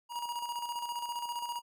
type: tone with tremolo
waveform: square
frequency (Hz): 954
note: A#5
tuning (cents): +40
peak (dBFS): -34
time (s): 0.09-1.62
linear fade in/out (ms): 50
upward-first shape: square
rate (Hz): 15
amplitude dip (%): 50
effects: none